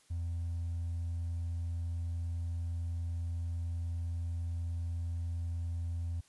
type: tone with hard clipping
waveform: triangle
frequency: 84.7 Hz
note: E2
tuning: 48 cents sharp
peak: -33 dBFS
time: 0.1-6.21 s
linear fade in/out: 10 ms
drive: 2 dB
effects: white hiss -66 dBFS RMS until 6.28 s + resampled to 24000 Hz